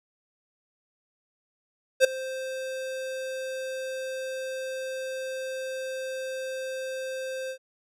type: tone with ADSR envelope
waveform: square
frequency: 523.3 Hz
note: C5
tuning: in tune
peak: -13 dBFS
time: 2-7.58 s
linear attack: 44 ms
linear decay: 8 ms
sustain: -19 dB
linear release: 79 ms
effects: low-pass 11000 Hz 12 dB/octave